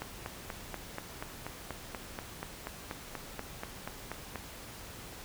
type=click train; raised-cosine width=0.5 ms; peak=-22 dBFS; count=19; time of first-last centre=0.02-4.357 s; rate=4.15 Hz; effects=pink hiss -47 dBFS RMS until 5.24 s